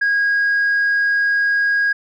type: tone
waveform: sine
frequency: 1640 Hz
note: G#6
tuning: 22 cents flat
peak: -12 dBFS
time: 0.01-1.93 s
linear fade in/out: 10 ms
effects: tanh soft clip ceiling -12 dBFS